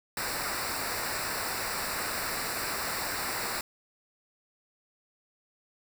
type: noise with comb filter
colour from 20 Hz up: pink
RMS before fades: -33 dBFS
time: 0.17-3.61 s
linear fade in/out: 2 ms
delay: 0.31 ms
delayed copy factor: -0.8
effects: none